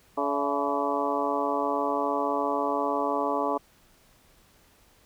harmonic tone with a mistuned harmonic, 142.7 Hz, D3, 49 cents flat, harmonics 2 / 3 / 4 / 5 / 6 / 7 / 8, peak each -32 / -32 / -32 / -32 / -32 / -32 / -32 dBFS, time 0.17-3.58 s, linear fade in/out 10 ms, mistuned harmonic 5, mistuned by -91 cents, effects pink hiss -60 dBFS RMS until 5.05 s

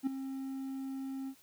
triangle tone with ADSR envelope, 267.9 Hz, C4, 41 cents sharp, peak -24 dBFS, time 0.03-1.35 s, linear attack 39 ms, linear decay 6 ms, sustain -11 dB, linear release 68 ms, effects white hiss -63 dBFS RMS until 1.42 s

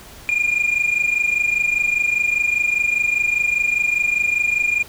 sine tone pair together, 2405 / 2430 Hz, D7 / D#7, +41 / -42 cents, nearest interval unison, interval 17 cents, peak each -17 dBFS, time 0.29-4.83 s, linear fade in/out 0 ms, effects tanh soft clip ceiling -13 dBFS + pink hiss -41 dBFS RMS until 4.88 s

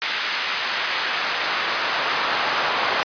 brown noise with high-pass filter sweep, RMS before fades -23 dBFS, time 0.02-3.03 s, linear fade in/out 0 ms, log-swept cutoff 1900 to 920 Hz, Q 0.9, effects resampled to 11025 Hz

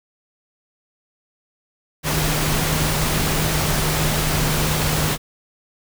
sine tone in noise, 153.7 Hz, D#3, 21 cents flat, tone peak -23 dBFS, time 2.03-5.18 s, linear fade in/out 50 ms, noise pink, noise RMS -21 dBFS, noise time 2.03-5.18 s, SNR -5 dB, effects none

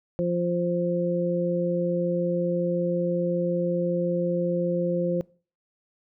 harmonic tone, 174.61 Hz, F3, in tune, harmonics 1 / 2 / 3, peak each -26 / -29 / -26 dBFS, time 0.19-5.21 s, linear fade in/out 0 ms, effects noise-tail reverb RT60 0.4 s tail -23 dB re dry

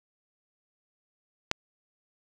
click, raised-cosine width 0.2 ms, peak -7 dBFS, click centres 1.514 s, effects none

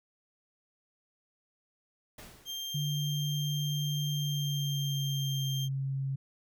pink noise with exponential decay, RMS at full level -46 dBFS, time 2.18-2.97 s, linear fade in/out 5 ms, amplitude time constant 170 ms
35% pulse tone, 3184 Hz, G7, 26 cents sharp, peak -34 dBFS, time 2.45-5.69 s, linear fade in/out 50 ms
sine tone with pitch glide, 146.83 to 135.42 Hz, D3 to C#3, 0 to -40 cents, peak -30 dBFS, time 2.74-6.16 s, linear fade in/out 10 ms, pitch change -140 cents, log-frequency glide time 4.12-5.54 s
effects none

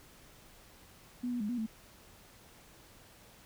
sine tone with pitch steps, 245.8 / 243 / 208 / 243.9 / 220.9 Hz, B3 / B3 / G#3 / B3 / A3, -8 / -28 / +3 / -21 / +7 cents, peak -32 dBFS, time 1.23-1.665 s, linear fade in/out 10 ms, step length 87 ms, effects pink hiss -58 dBFS RMS until 3.45 s

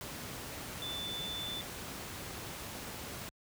sine tone in noise, 3515 Hz, A7, 2 cents flat, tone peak -38 dBFS, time 0.82-1.61 s, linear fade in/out 0 ms, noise pink, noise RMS -43 dBFS, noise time 0.01-3.29 s, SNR +2 dB, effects high-pass 60 Hz 12 dB/octave

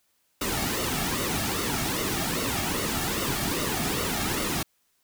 pink noise with flanger, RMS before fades -28 dBFS, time 0.41-4.63 s, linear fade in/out 5 ms, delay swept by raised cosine 1.2 to 2.03 ms, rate 2.5 Hz, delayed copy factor -0.65, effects white hiss -70 dBFS RMS until 5.03 s

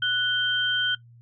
sine tone pair together, 1480 / 3140 Hz, F#6 / G7, 0 / +2 cents, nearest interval octave + minor second, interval 1302 cents, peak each -24 dBFS, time 0.02-0.95 s, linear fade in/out 5 ms, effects noise-tail reverb RT60 0.1 s tail -18 dB re dry + added 118 Hz sine -48 dBFS peak until 1.21 s

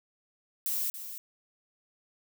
violet noise with echo, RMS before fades -31 dBFS, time 0.66-0.9 s, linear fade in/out 0 ms, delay 280 ms, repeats 1, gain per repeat -10 dB, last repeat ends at 1.18 s, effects none

